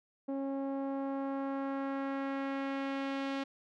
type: tone with low-pass filter sweep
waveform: sawtooth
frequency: 273.2 Hz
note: C#4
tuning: 25 cents flat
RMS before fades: -36 dBFS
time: 0.28-3.44 s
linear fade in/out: 10 ms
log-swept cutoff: 590 to 3600 Hz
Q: 1.1
effects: none